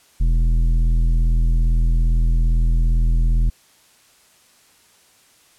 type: tone with tanh clipping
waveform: triangle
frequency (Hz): 41.2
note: E1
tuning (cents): 0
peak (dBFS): -15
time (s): 0.2-3.5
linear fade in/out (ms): 10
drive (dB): 14
effects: white hiss -54 dBFS RMS until 5.58 s + low-pass 11000 Hz 12 dB/octave